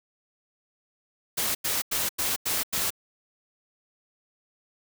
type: noise bursts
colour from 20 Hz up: white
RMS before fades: -27 dBFS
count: 6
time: 1.37-2.905 s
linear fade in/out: 10 ms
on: 180 ms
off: 91 ms
effects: none